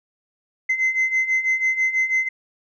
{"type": "beating tone pair", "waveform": "sine", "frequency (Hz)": [2056, 2062.1], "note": ["C7", "C7"], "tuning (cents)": [-31, -26], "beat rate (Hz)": 6.1, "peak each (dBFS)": [-22, -18], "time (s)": [0.69, 2.29], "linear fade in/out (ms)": 10, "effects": ["tanh soft clip ceiling -14 dBFS"]}